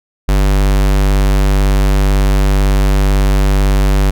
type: tone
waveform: square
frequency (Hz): 49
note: G1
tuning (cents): 0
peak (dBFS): -9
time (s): 0.28-4.11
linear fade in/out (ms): 10
effects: none